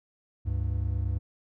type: tone pair together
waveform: triangle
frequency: 70.5 / 99.7 Hz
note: C#2 / G2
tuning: +30 / +30 cents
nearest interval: tritone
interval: 600 cents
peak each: -27 dBFS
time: 0.45-1.19 s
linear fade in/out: 20 ms
effects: none